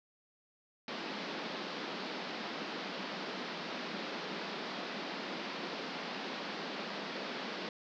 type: band-pass noise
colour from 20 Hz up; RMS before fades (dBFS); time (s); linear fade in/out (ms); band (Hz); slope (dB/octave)
pink; -41; 0.88-7.69; 2; 180 to 5000; 48
effects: none